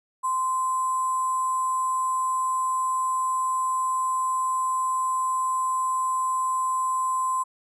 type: tone with sample-and-hold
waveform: sine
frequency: 1038 Hz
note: C6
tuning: 14 cents flat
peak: -22 dBFS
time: 0.23-7.44 s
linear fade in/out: 20 ms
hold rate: 8820 Hz
effects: resampled to 22050 Hz